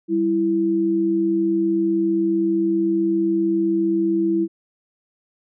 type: tone pair together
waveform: sine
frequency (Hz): 196 / 331.4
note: G3 / E4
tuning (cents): 0 / +9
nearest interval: major sixth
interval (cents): 909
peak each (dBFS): -25 / -17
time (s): 0.08-4.48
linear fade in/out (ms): 50
effects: none